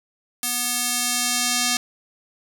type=tone with band-pass filter sweep; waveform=square; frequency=244.9 Hz; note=B3; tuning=14 cents flat; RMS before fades=-23 dBFS; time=0.43-1.77 s; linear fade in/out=2 ms; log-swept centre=11000 to 6100 Hz; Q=0.97; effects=none